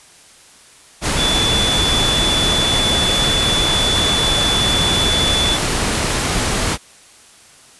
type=tone in noise; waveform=sine; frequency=3467 Hz; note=A7; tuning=26 cents flat; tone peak=-16 dBFS; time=1.16-5.59 s; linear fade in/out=50 ms; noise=pink; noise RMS=-18 dBFS; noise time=1.01-6.78 s; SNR=-1 dB; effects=white hiss -45 dBFS RMS until 7.79 s + resampled to 24000 Hz